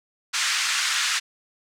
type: band-pass noise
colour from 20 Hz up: pink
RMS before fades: -24 dBFS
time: 0.33-1.2 s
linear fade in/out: 20 ms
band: 1400 to 7900 Hz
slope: 24 dB/octave
effects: none